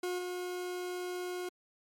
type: tone with level steps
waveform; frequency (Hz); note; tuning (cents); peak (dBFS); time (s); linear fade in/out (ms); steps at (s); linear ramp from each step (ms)
40% pulse; 360; F#4; -47; -32 / -35; 0.03-1.49; 5; 0.18; 10
effects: MP3 64 kbps